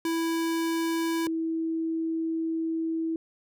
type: tone pair in turn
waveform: square / sine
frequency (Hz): 329.6 / 325.3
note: E4 / E4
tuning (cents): 0 / -23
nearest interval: unison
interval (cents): 23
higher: first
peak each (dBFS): -26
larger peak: neither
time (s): 0.05-1.27 / 1.27-3.16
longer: second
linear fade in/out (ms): 2
effects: none